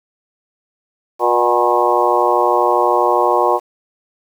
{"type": "harmonic tone with a mistuned harmonic", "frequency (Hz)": 120, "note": "B2", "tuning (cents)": -49, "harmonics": [3, 4, 5, 6, 7, 8, 9], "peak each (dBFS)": [-19, -19, -19, -19, -19, -19, -19], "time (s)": [1.19, 3.6], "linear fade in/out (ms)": 50, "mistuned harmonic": 6, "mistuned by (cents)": 65, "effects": ["7-bit"]}